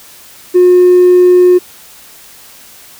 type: tone with hard clipping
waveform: sine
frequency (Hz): 360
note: F#4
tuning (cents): -47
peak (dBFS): -3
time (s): 0.54-1.59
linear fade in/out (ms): 20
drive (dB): 1
effects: white hiss -37 dBFS RMS until 2.99 s